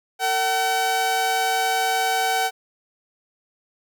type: tone pair together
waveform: sawtooth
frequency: 452.6 / 760 Hz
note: A4 / F#5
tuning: +49 / +46 cents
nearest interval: major sixth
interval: 897 cents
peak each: -25 / -16 dBFS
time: 0.19-2.51 s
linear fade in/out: 50 ms
effects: none